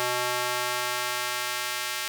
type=tone with high-pass filter sweep; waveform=square; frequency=123.47 Hz; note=B2; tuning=in tune; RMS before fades=-29 dBFS; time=0-2.08 s; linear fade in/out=0 ms; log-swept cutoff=650 to 1800 Hz; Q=0.72; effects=none